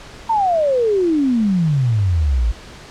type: exponential sweep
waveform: sine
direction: down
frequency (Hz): 932.3 to 52.9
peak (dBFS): -13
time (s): 0.29-2.52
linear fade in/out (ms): 10
effects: pink hiss -38 dBFS RMS until 2.9 s + low-pass 6000 Hz 12 dB/octave